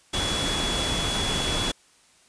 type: tone in noise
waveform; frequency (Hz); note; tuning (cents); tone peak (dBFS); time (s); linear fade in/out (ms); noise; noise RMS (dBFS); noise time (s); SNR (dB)
sine; 3385; G#7; +32; -28; 0.13-1.72; 10; pink; -27; 0.13-1.72; -4
effects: white hiss -58 dBFS RMS until 2.28 s + resampled to 22050 Hz